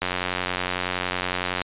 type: click train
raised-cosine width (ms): 0.3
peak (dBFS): -8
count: 146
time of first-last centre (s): 0.02-1.617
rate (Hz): 90.8
effects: resampled to 8000 Hz